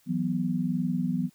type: chord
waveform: sine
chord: E suspended second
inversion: none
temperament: equal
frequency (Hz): 164.81 / 185 / 246.9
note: E3 / F#3 / B3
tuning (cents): 0 / 0 / 0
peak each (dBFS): -30 / -29 / -29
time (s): 0.06-1.3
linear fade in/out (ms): 50
effects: white hiss -64 dBFS RMS until 1.34 s